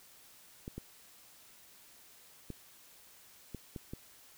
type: clicks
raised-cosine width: 3 ms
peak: -28 dBFS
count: 6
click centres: 0.679 / 0.78 / 2.503 / 3.547 / 3.762 / 3.935 s
effects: white hiss -59 dBFS RMS until 4.37 s